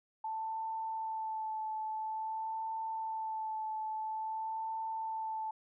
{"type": "tone with vibrato", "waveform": "sine", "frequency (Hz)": 880, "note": "A5", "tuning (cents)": 0, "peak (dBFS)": -35, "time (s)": [0.24, 5.51], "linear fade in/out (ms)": 5, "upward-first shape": "sine", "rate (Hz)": 0.49, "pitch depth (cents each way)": 19, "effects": []}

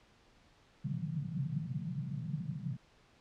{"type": "band-pass noise", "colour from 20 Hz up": "pink", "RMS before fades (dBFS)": -38, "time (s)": [0.84, 2.77], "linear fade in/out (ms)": 5, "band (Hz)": [130, 180], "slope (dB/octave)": 48, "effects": ["pink hiss -65 dBFS RMS until 3.2 s", "low-pass 5000 Hz 12 dB/octave"]}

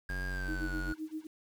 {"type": "tone with pitch glide", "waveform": "triangle", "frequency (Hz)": [1618, 1449.8], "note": ["G#6", "F#6"], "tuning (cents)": [-46, -36], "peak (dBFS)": -37, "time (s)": [0.09, 0.94], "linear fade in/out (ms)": 2, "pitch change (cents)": -190, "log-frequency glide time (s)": [0.28, 0.76]}
{"type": "tone", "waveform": "square", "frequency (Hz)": 46.25, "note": "F#1", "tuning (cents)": 0, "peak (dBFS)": -36, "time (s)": [0.09, 0.93], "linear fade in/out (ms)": 10}
{"type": "tone with tremolo", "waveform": "sine", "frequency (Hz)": 313, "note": "D#4", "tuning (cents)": 10, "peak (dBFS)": -34, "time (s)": [0.48, 1.27], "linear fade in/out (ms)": 5, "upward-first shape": "sine", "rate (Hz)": 7.7, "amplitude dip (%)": 95}
{"effects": ["10-bit"]}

